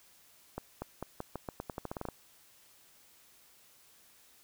accelerating click train, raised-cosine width 1 ms, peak -23 dBFS, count 15, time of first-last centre 0.58-2.087 s, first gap 240 ms, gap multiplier 0.86, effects white hiss -62 dBFS RMS until 4.43 s

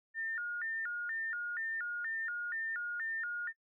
sine tone with vibrato, 1606 Hz, G6, 41 cents sharp, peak -35 dBFS, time 0.14-3.53 s, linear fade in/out 50 ms, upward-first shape square, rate 2.1 Hz, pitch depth 200 cents each way, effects noise-tail reverb RT60 0.1 s tail -24 dB re dry

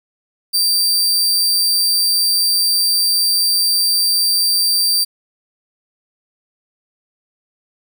sawtooth tone, 4679 Hz, D8, 7 cents flat, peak -10 dBFS, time 0.53-5.05 s, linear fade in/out 20 ms, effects 8-bit

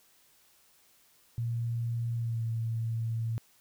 sine tone with pitch glide, 117.1 to 113.9 Hz, A#2 to A#2, +8 to -40 cents, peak -29 dBFS, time 1.38-3.38 s, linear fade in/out 0 ms, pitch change -48 cents, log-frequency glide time 2.16-2.43 s, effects white hiss -64 dBFS RMS until 3.6 s

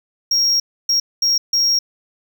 triangle tone bursts at uneven times, 5588 Hz, F8, in tune, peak -12 dBFS, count 4, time 0.31-0.6 / 0.89-1 / 1.22-1.38 / 1.53-1.79 s, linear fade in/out 5 ms, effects none

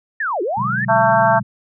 sine linear two-way sweep, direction down then up, 1849 to 329.6 to 1849 Hz, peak -18 dBFS, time 0.2-0.85 s, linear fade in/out 5 ms, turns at 0.42 s
sine chord, G# half-diminished seventh, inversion first, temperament equal, 123.47 / 146.83 / 185 / 207.7 Hz, B2 / D3 / F#3 / G#3, 0 / 0 / 0 / 0 cents, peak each -25 / -30 / -28 / -28 dBFS, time 0.57-1.43 s, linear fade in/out 10 ms
harmonic tone, 223.9 Hz, A3, 30 cents sharp, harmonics 3 / 4 / 5 / 6 / 7, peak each -15 / -15 / -21 / -23 / -20 dBFS, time 0.88-1.4 s, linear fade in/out 20 ms
effects none

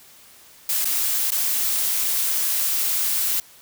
blue noise with dropouts, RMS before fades -22 dBFS, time 0.69-3.4 s, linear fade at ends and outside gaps 2 ms, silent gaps 0.846-0.854 / 1.305-1.319 s, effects white hiss -49 dBFS RMS until 3.61 s

